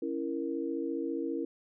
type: chord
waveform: sine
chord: A# diminished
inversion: first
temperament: equal with one note detuned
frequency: 277.2 / 331.9 / 466.2 Hz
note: C#4 / E4 / A#4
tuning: 0 / +12 / 0 cents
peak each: -36 / -34 / -37 dBFS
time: 0.02-1.45 s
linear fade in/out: 5 ms
effects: none